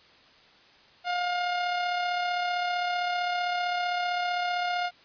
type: tone with amplitude modulation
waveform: sawtooth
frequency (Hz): 711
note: F5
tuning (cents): +31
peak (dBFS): -21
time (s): 1.04-4.91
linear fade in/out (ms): 50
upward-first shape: sine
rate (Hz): 35.5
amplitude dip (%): 30
effects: white hiss -56 dBFS RMS until 5.04 s + resampled to 11025 Hz